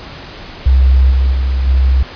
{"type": "tone with level steps", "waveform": "sine", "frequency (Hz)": 65.41, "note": "C2", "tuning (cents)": 0, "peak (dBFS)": [-5, -8, -11, -7], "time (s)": [0.66, 2.03], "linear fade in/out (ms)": 5, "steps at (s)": [1.1, 1.31, 1.66], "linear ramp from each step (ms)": 20, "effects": ["pink hiss -31 dBFS RMS until 2.15 s", "resampled to 11025 Hz"]}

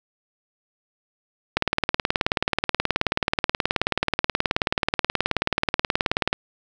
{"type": "click train", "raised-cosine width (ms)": 0.3, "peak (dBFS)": -3, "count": 90, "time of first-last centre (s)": [1.57, 6.329], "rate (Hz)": 18.7, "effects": []}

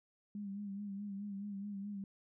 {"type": "tone with vibrato", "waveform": "sine", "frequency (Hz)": 201.2, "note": "G3", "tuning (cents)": 45, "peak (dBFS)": -40, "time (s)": [0.35, 2.04], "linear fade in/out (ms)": 2, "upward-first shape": "sine", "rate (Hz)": 4.7, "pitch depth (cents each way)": 51, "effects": []}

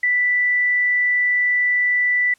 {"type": "tone", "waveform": "sine", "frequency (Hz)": 1975.5, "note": "B6", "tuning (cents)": 0, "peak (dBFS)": -15, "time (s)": [0.03, 2.34], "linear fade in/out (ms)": 5, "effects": ["white hiss -59 dBFS RMS until 2.38 s", "low-pass 9000 Hz 12 dB/octave"]}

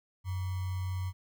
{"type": "tone with sample-and-hold", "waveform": "sine", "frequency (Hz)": 92.5, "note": "F#2", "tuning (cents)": 0, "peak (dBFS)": -31, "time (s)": [0.24, 1.13], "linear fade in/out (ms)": 50, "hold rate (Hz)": 1050, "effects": []}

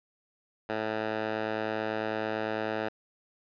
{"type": "tone with band-pass filter", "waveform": "10% pulse", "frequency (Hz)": 109, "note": "A2", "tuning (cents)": -16, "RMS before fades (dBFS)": -32, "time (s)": [0.69, 2.89], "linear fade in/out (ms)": 10, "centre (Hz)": 1000, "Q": 0.67, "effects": ["resampled to 11025 Hz"]}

